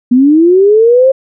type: linear sweep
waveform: sine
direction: up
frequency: 238.9 to 540 Hz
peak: -3 dBFS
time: 0.11-1.12 s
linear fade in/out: 10 ms
effects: none